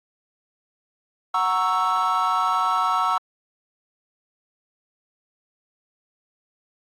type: chord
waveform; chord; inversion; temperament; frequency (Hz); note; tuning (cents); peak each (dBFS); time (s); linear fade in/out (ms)
triangle; F# dominant seventh; none; equal; 740 / 932.3 / 1108.7 / 1318.5; F#5 / A#5 / C#6 / E6; 0 / 0 / 0 / 0; -24 / -23 / -22 / -20; 1.34-3.18; 5
effects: tanh soft clip ceiling -11 dBFS + AAC 48 kbps